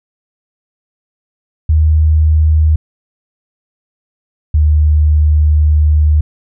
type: tone pair in turn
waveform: sine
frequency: 77.8 / 75.89 Hz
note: D#2 / D#2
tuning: 0 / -43 cents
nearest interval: unison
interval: 43 cents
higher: first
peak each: -6 dBFS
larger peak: neither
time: 1.69-2.76 / 4.54-6.21 s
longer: second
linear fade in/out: 5 ms
effects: none